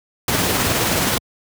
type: noise with tremolo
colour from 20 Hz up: pink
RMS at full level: -17 dBFS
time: 0.28-1.18 s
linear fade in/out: 2 ms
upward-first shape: sine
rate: 19 Hz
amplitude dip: 25%
effects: high-pass 80 Hz 12 dB/octave